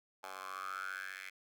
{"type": "tone with high-pass filter sweep", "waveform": "10% pulse", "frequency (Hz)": 94.8, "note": "F#2", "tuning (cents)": 43, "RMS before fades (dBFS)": -44, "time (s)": [0.23, 1.3], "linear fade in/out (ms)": 10, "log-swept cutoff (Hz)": [880, 2000], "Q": 8.5, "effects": []}